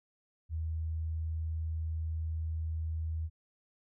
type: tone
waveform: sine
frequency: 80.1 Hz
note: E2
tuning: 49 cents flat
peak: -32 dBFS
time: 0.49-3.3 s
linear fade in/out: 50 ms
effects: none